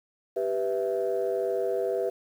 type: chord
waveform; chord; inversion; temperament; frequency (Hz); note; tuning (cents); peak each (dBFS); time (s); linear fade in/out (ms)
sine; E minor; first; equal; 392 / 493.9 / 659.3; G4 / B4 / E5; 0 / 0 / 0; -28 / -28 / -30; 0.36-2.1; 10
effects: tanh soft clip ceiling -18 dBFS + 9-bit